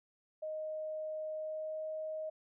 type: tone with pitch glide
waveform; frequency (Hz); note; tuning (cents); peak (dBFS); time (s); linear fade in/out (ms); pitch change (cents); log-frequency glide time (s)
sine; 622.3 to 626.3; D#5 to D#5; 0 to +11; -37; 0.42-2.3; 10; +11; 1.34-1.86
effects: none